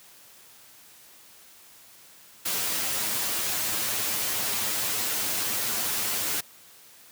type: noise with comb filter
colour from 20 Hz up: white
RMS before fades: -28 dBFS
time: 2.45-6.41 s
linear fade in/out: 10 ms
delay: 9.4 ms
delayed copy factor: +0.65
effects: white hiss -52 dBFS RMS until 7.11 s + high-pass 80 Hz 12 dB/octave